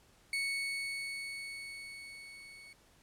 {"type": "tone with level ramp", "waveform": "35% pulse", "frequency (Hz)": 2217, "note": "C#7", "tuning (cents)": 0, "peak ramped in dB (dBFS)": [-30, -50], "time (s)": [0.33, 2.73], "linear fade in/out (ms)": 2, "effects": ["pink hiss -65 dBFS RMS until 3.02 s", "low-pass 12000 Hz 12 dB/octave"]}